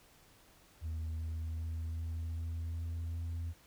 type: tone with pitch steps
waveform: sine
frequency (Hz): 80.2 / 80.8 / 81.41 / 82.03 / 82.65 / 83.27 / 83.9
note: E2 / E2 / E2 / E2 / E2 / E2 / E2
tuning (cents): -47 / -34 / -21 / -8 / +5 / +18 / +31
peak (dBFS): -33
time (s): 0.81-3.54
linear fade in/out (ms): 50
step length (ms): 390
effects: tanh soft clip ceiling -35 dBFS + pink hiss -63 dBFS RMS until 3.66 s